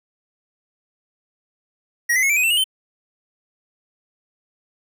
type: tone with pitch steps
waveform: square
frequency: 1897 / 2033 / 2179 / 2335 / 2503 / 2683 / 2875 / 3082 Hz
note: A#6 / B6 / C#7 / D7 / D#7 / E7 / F7 / G7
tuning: +30 / +50 / -30 / -11 / +10 / +30 / +50 / -30 cents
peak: -16 dBFS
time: 2.09-2.642 s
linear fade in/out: 10 ms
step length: 69 ms
effects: none